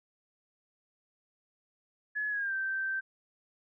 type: tone with pitch glide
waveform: sine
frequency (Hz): 1700 to 1558.9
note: G#6 to G6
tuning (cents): +40 to -10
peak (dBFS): -30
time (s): 2.15-3.01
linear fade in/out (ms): 20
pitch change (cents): -150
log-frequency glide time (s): 2.29-2.54
effects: none